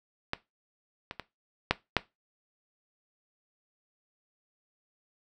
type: clicks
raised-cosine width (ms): 0.3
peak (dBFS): -13 / -20 / -20 / -6 / -6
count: 5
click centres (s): 0.334 / 1.111 / 1.197 / 1.71 / 1.967
effects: noise-tail reverb RT60 0.2 s tail -17 dB re dry